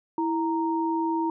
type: tone pair together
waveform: sine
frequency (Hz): 328.1 / 930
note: E4 / A#5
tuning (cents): -8 / -4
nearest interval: octave + tritone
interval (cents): 1804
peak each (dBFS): -25 / -27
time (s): 0.18-1.3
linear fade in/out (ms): 2
effects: none